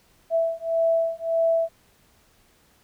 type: beating tone pair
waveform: sine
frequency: 659.3 / 661 Hz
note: E5 / E5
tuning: 0 / +5 cents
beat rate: 1.7 Hz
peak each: -23 dBFS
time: 0.3-1.69 s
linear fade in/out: 50 ms
effects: pink hiss -60 dBFS RMS until 2.83 s